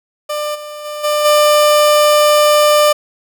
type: tone with level steps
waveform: 30% pulse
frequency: 596 Hz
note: D5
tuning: 25 cents sharp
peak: -15 / -24 / -20 / -10 / -5 dBFS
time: 0.29-2.93 s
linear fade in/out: 10 ms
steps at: 0.54 / 0.84 / 1.03 / 1.24 s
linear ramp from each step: 20 ms
effects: none